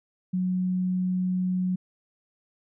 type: tone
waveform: sine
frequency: 183.4 Hz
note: F#3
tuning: 15 cents flat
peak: -23 dBFS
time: 0.33-1.76 s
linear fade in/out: 10 ms
effects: none